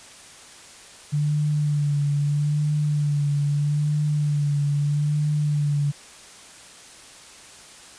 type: tone with vibrato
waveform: sine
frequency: 146.8 Hz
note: D3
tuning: in tune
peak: -19 dBFS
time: 1.12-5.92 s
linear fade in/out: 20 ms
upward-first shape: sine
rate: 0.78 Hz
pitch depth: 33 cents each way
effects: white hiss -45 dBFS RMS until 7.98 s + resampled to 22050 Hz